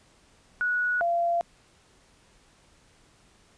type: tone pair in turn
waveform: sine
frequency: 1465 / 686.6 Hz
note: F#6 / F5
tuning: -18 / -30 cents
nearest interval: octave + minor second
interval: 1312 cents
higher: first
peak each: -23 / -22 dBFS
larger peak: second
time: 0.61-1.01 / 1.01-1.41 s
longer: neither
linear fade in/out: 0 ms
effects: pink hiss -60 dBFS RMS until 3.57 s + resampled to 22050 Hz